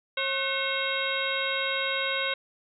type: harmonic tone with a mistuned harmonic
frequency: 540 Hz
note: C#5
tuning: 45 cents flat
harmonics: 1 / 2 / 3 / 4 / 5 / 6 / 7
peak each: -33 / -36 / -33 / -32 / -34 / -36 / -33 dBFS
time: 0.17-2.34 s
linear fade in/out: 5 ms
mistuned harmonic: 3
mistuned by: -120 cents
effects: none